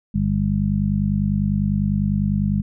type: harmonic tone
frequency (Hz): 50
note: G1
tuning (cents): +35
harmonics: 1 / 2 / 3 / 4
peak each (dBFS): -26 / -25 / -23 / -20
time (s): 0.14-2.62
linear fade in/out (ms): 10
effects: none